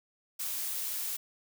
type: noise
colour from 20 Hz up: blue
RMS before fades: -35 dBFS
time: 0.39-1.17 s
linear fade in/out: 10 ms
effects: none